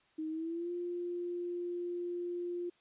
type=tone with pitch glide; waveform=sine; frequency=314.2 to 350.6 Hz; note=D#4 to F4; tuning=+17 to +7 cents; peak=-35 dBFS; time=0.18-2.7 s; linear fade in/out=10 ms; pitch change=+190 cents; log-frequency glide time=0.29-0.71 s; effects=white hiss -69 dBFS RMS until 2.8 s + resampled to 8000 Hz